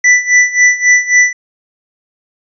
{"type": "tone with tremolo", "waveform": "square", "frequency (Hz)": 1980, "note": "B6", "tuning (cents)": 4, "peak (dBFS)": -4, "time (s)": [0.04, 1.33], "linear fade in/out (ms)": 5, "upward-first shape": "sine", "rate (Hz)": 3.7, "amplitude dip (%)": 85, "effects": ["resampled to 16000 Hz"]}